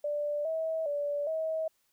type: tone with pitch steps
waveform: sine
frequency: 588 / 644 / 579 / 639 Hz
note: D5 / E5 / D5 / D#5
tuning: +2 / -41 / -25 / +46 cents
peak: -29 dBFS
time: 0.04-1.68 s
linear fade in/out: 5 ms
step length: 410 ms
effects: white hiss -73 dBFS RMS until 1.92 s